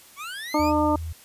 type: linear sweep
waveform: 25% pulse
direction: up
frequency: 1076 to 2600 Hz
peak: -29 dBFS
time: 0.16-0.73 s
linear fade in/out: 50 ms
type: harmonic tone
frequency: 301.2 Hz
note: D4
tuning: 44 cents sharp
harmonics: 1 / 2 / 3 / 4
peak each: -22 / -25 / -24 / -28 dBFS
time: 0.54-0.96 s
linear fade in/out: 5 ms
type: tone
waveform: sine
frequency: 81 Hz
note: E2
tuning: 30 cents flat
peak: -29 dBFS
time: 0.59-1.13 s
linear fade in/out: 10 ms
effects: white hiss -50 dBFS RMS until 1.24 s + resampled to 32000 Hz